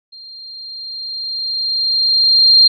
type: tone with level ramp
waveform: sine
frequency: 4191 Hz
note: C8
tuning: 2 cents sharp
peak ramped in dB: -34 to -4 dBFS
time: 0.12-2.68 s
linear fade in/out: 10 ms
effects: none